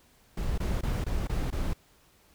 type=noise bursts; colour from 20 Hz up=brown; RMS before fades=-29 dBFS; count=6; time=0.37-1.735 s; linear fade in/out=5 ms; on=210 ms; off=21 ms; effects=pink hiss -62 dBFS RMS until 2.34 s